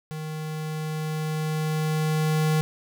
square tone with level ramp, 155.6 Hz, D#3, in tune, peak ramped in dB -32 to -20 dBFS, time 0.11-2.61 s, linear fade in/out 0 ms, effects none

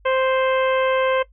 harmonic tone, 523.3 Hz, C5, in tune, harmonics 1 / 2 / 3 / 4 / 5 / 6, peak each -18 / -24 / -28 / -30 / -32 / -34 dBFS, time 0.05-1.23 s, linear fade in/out 10 ms, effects noise-tail reverb RT60 0.1 s tail -18 dB re dry + added 50 Hz sine -49 dBFS peak until 1.32 s

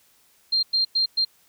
sine tone bursts at uneven times, 4186 Hz, C8, in tune, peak -18 dBFS, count 4, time 0.52-0.63 / 0.73-0.85 / 0.95-1.06 / 1.17-1.25 s, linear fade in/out 10 ms, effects white hiss -60 dBFS RMS until 1.48 s

